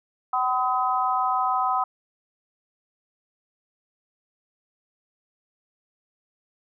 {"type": "harmonic tone", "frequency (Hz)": 253.4, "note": "B3", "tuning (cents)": 45, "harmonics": [3, 4, 5], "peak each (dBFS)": [-25, -25, -25], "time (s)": [0.33, 1.84], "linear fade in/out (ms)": 5, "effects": []}